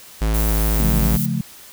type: tone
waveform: square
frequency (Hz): 54.1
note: A1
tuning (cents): -29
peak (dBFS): -17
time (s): 0.21-1.17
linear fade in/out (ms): 10
type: noise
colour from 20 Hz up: violet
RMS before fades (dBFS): -26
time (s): 0.34-1.26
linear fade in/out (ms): 5
type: chord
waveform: sine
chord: Db augmented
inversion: none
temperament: just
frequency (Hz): 138.59 / 173.24 / 216.5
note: Db3 / F3 / A3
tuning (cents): 0 / -14 / -28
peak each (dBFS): -23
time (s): 0.8-1.41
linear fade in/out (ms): 2
effects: white hiss -42 dBFS RMS until 1.72 s